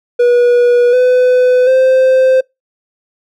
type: tone with pitch steps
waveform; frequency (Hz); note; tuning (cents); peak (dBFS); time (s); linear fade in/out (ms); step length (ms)
triangle; 484.9 / 502.3 / 520.3; B4 / B4 / C5; -32 / +29 / -10; -4; 0.19-2.41; 10; 740
effects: noise-tail reverb RT60 0.2 s tail -26 dB re dry